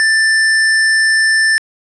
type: tone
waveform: square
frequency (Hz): 1771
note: A6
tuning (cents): +11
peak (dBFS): -10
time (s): 0-1.58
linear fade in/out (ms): 0
effects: resampled to 22050 Hz